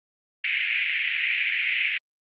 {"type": "band-pass noise", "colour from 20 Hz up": "pink", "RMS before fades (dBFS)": -25, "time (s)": [0.44, 1.98], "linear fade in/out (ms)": 5, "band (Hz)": [2000, 2700], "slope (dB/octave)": 48, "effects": ["Opus 32 kbps"]}